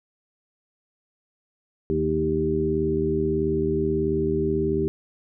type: harmonic tone with a mistuned harmonic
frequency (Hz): 78.4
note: D#2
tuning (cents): +14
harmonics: 1 / 2 / 3 / 4 / 5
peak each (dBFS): -31 / -29 / -30 / -28 / -23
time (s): 1.9-4.88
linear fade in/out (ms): 0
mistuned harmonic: 3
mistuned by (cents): -34
effects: none